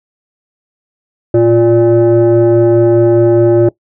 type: tone with frequency modulation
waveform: sine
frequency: 350.1 Hz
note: F4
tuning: 4 cents sharp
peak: -3 dBFS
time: 1.34-3.69 s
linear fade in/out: 5 ms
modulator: 235 Hz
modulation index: 0.78
effects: noise-tail reverb RT60 0.1 s tail -21 dB re dry + tanh soft clip ceiling -3 dBFS